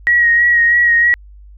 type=tone with vibrato; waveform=sine; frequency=1896 Hz; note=A#6; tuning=29 cents sharp; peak=-8 dBFS; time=0.07-1.14 s; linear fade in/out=0 ms; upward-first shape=sine; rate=3.1 Hz; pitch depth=27 cents each way; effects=added 50 Hz sine -36 dBFS peak until 1.57 s